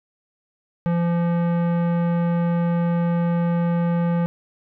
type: tone with tanh clipping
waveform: sine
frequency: 171.3 Hz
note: F3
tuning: 33 cents flat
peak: -20 dBFS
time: 0.86-4.26 s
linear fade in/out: 0 ms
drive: 17 dB
effects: none